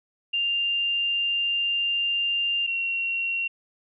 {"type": "tone pair in turn", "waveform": "sine", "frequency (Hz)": [2794, 2741], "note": ["F7", "F7"], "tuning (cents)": [0, -33], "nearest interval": "unison", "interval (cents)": 33, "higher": "first", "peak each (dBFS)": [-22, -24], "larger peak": "first", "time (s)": [[0.33, 2.67], [2.67, 3.48]], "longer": "first", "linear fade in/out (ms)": 10, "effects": []}